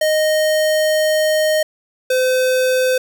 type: tone pair in turn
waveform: square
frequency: 620 / 511.9 Hz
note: D#5 / C5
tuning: -6 / -38 cents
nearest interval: minor third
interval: 332 cents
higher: first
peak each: -14 dBFS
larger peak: neither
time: 0.01-1.63 / 2.1-2.98 s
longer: first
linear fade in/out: 5 ms
effects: none